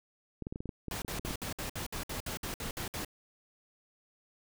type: clicks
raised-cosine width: 3 ms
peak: -25 dBFS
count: 12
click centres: 0.423 / 0.469 / 0.525 / 0.559 / 0.605 / 0.657 / 0.692 / 0.883 / 1.048 / 1.195 / 1.25 / 1.309 s
type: noise bursts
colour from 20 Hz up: pink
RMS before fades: -38 dBFS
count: 13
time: 0.91-3.048 s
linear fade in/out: 2 ms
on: 110 ms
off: 59 ms
effects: none